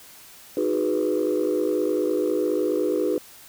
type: chord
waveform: sine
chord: G# minor seventh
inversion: second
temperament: equal with one note detuned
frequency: 311.1 / 365.5 / 415.3 / 493.9 Hz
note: D#4 / F#4 / G#4 / B4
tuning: 0 / -21 / 0 / 0 cents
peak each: -25 dBFS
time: 0.57-3.18 s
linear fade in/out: 2 ms
effects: tanh soft clip ceiling -14 dBFS + white hiss -47 dBFS RMS until 3.48 s